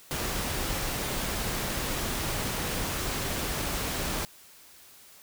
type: noise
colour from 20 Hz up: pink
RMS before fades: -31 dBFS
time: 0.11-4.25 s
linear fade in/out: 0 ms
effects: white hiss -53 dBFS RMS until 5.22 s